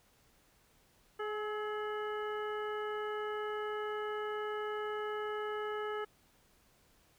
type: harmonic tone with a mistuned harmonic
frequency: 422.1 Hz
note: G#4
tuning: 28 cents sharp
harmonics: 1 / 2 / 3 / 4 / 5 / 7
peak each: -37 / -45 / -42 / -46 / -53 / -53 dBFS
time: 1.19-6.05 s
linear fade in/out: 10 ms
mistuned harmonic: 3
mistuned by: +34 cents
effects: pink hiss -68 dBFS RMS until 7.18 s